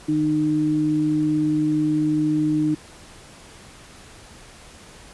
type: tone pair together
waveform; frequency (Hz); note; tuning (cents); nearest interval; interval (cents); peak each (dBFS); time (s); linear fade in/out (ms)
sine; 153.1 / 305.8; D#3 / D#4; -28 / -30; octave; 1198; -26 / -18; 0.08-2.75; 10
effects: pink hiss -45 dBFS RMS until 5.13 s + resampled to 24000 Hz